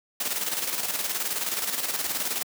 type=noise with tremolo; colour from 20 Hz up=white; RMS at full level=-27 dBFS; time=0.2-2.43 s; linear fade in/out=5 ms; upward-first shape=square; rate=19 Hz; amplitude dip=50%; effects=high-pass 200 Hz 12 dB/octave